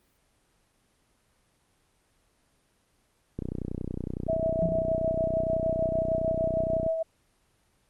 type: click train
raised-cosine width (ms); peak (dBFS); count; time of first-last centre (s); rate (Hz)
3; -19; 108; 3.39-6.864; 30.8
type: tone with tremolo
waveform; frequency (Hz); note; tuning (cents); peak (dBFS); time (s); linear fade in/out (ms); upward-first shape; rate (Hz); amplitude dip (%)
sine; 650; E5; -24; -23; 4.28-7.03; 10; sine; 6.6; 45
type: tone with exponential decay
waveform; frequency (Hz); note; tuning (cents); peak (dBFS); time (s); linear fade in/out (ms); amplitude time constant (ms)
sine; 170.5; F3; -41; -23; 4.62-4.98; 0; 77
effects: pink hiss -68 dBFS RMS until 7.89 s + Opus 24 kbps